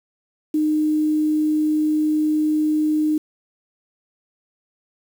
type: tone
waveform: sine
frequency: 306.6 Hz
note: D#4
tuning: 25 cents flat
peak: -16 dBFS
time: 0.54-3.18 s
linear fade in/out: 5 ms
effects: 7-bit